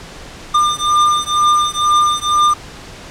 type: beating tone pair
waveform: square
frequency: 1200 / 1202.1 Hz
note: D6 / D6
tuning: +37 / +40 cents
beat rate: 2.1 Hz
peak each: -15 dBFS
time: 0.54-2.54 s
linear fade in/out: 10 ms
effects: pink hiss -34 dBFS RMS until 3.1 s + low-pass 7000 Hz 12 dB/octave